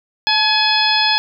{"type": "harmonic tone with a mistuned harmonic", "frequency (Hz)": 845, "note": "G#5", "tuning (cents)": 30, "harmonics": [1, 2, 3, 4, 5, 6], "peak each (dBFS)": [-19, -21, -21, -18, -20, -20], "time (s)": [0.27, 1.18], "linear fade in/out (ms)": 0, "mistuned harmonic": 1, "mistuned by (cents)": 50, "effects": []}